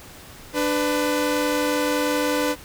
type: tone pair together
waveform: sawtooth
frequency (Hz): 295.7 / 500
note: D4 / B4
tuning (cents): +12 / +21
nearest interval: major sixth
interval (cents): 909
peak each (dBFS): -19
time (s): 0.53-2.56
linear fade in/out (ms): 50
effects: pink hiss -43 dBFS RMS until 2.64 s